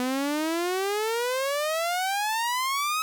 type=exponential sweep; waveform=sawtooth; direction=up; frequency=247.4 to 1286 Hz; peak=-21 dBFS; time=0-3.02 s; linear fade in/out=0 ms; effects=none